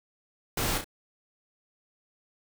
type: noise with echo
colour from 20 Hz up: pink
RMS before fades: -29 dBFS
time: 0.57-0.78 s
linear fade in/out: 5 ms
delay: 32 ms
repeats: 2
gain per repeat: -6 dB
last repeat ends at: 0.844 s
effects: none